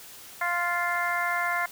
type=harmonic tone; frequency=349.2 Hz; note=F4; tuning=in tune; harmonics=2 / 3 / 4 / 5 / 6; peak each=-31 / -31 / -31 / -31 / -31 dBFS; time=0.41-1.66 s; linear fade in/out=5 ms; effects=white hiss -46 dBFS RMS until 1.71 s

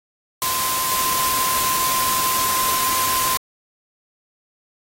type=tone in noise; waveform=sine; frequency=1037 Hz; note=C6; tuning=16 cents flat; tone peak=-23 dBFS; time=0.42-3.37 s; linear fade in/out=0 ms; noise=white; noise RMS=-22 dBFS; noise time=0.42-3.37 s; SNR=-4 dB; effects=AAC 48 kbps

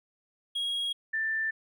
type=tone pair in turn; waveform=triangle / sine; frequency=3293 / 1774.9 Hz; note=G#7 / A6; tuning=-15 / +15 cents; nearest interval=major seventh; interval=1070 cents; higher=first; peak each=-27 dBFS; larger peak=neither; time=0.55-0.93 / 1.13-1.51 s; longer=neither; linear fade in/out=10 ms; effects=none

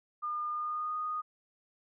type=tone with pitch glide; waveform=sine; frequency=1211 to 1236.4 Hz; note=D#6 to D#6; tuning=-47 to -11 cents; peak=-32 dBFS; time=0.22-1.22 s; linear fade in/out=20 ms; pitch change=+36 cents; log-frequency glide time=0.5-0.97 s; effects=none

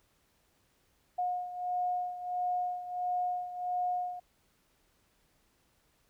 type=beating tone pair; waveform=sine; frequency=720 / 721.5 Hz; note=F#5 / F#5; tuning=-47 / -44 cents; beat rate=1.5 Hz; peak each=-32 / -37 dBFS; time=1.18-4.2 s; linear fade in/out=10 ms; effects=pink hiss -71 dBFS RMS until 6.09 s

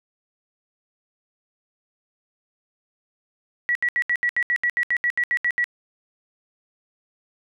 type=tone bursts; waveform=sine; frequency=1933 Hz; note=B6; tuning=38 cents flat; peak=-18 dBFS; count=15; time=3.69-5.642 s; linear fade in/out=0 ms; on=62 ms; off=73 ms; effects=none

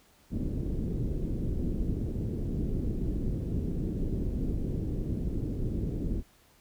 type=low-pass noise; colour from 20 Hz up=pink; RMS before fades=-31 dBFS; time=0.3-6.23 s; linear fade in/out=50 ms; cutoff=360 Hz; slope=24 dB/octave; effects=pink hiss -62 dBFS RMS until 6.6 s

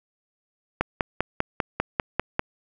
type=click train; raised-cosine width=0.5 ms; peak=-6 dBFS; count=9; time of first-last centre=0.81-2.394 s; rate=5.05 Hz; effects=none

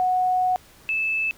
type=tone pair in turn; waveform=sine; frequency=736 / 2623 Hz; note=F#5 / E7; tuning=-9 / -9 cents; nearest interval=octave + minor seventh; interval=2200 cents; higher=second; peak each=-18 / -21 dBFS; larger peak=first; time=0-0.56 / 0.89-1.31 s; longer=first; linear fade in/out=0 ms; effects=pink hiss -51 dBFS RMS until 1.37 s

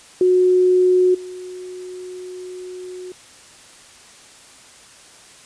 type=tone with level steps; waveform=sine; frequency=365.7 Hz; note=F#4; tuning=20 cents flat; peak=-11 / -30 dBFS; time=0.21-3.12 s; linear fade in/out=2 ms; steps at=1.14 s; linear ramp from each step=10 ms; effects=white hiss -45 dBFS RMS until 5.45 s + resampled to 22050 Hz

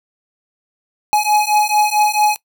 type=beating tone pair; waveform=square; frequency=840 / 844.5 Hz; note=G#5 / G#5; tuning=+19 / +29 cents; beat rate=4.5 Hz; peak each=-16 dBFS; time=1.13-2.36 s; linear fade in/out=0 ms; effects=noise-tail reverb RT60 0.1 s tail -20 dB re dry

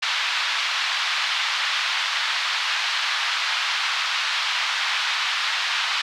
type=band-pass noise; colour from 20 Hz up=white; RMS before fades=-24 dBFS; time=0.02-6.02 s; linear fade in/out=10 ms; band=960 to 4100 Hz; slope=24 dB/octave; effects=none

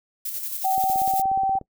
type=noise with tremolo; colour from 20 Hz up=violet; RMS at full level=-29 dBFS; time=0.25-1.22 s; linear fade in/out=5 ms; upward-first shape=square; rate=11 Hz; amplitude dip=40%
type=tone with pitch glide; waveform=sine; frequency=766 to 774.5 Hz; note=G5 to G5; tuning=-40 to -21 cents; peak=-19 dBFS; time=0.64-1.59 s; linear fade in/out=10 ms; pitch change=+19 cents; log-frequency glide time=0.81-1.4 s
type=click train; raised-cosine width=2 ms; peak=-25 dBFS; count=15; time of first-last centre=0.78-1.613 s; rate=16.8 Hz
effects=noise-tail reverb RT60 0.1 s tail -23 dB re dry

